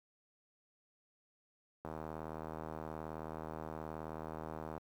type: click train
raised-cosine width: 1 ms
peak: -29 dBFS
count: 232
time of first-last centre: 1.85-4.778 s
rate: 78.9 Hz
effects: high-pass 60 Hz 12 dB/octave + 10-bit